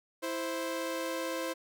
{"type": "tone pair together", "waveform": "sawtooth", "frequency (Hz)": [329.6, 523.2], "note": ["E4", "C5"], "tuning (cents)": [0, 0], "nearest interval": "minor sixth", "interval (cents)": 800, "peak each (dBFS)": [-33, -31], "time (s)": [0.22, 1.54], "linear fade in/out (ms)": 20, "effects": []}